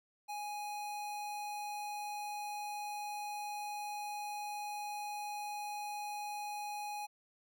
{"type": "tone", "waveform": "square", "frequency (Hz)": 830.6, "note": "G#5", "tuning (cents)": 0, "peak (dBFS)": -40, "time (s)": [0.28, 7.07], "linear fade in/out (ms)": 20, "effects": []}